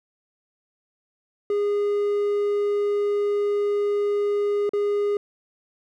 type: tone with dropouts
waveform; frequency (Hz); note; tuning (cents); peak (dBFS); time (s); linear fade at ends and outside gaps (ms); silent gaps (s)
triangle; 410; G#4; -22; -18; 1.5-5.17; 2; 4.693-4.734
effects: none